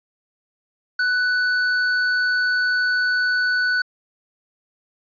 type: tone with hard clipping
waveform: sine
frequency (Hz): 1489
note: F#6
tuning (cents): +11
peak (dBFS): -19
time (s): 0.99-3.82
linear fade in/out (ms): 5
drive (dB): 11
effects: resampled to 11025 Hz